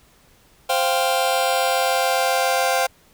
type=chord; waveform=sawtooth; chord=C suspended fourth; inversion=none; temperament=just; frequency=523.3 / 697.7 / 784.9 Hz; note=C5 / F5 / G5; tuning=0 / -2 / +2 cents; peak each=-18 dBFS; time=0.69-2.87 s; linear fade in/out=10 ms; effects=pink hiss -55 dBFS RMS until 3.13 s